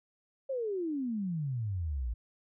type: exponential sweep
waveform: sine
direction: down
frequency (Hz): 554.4 to 54.4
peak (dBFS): -31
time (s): 0.49-2.14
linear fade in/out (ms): 10
effects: none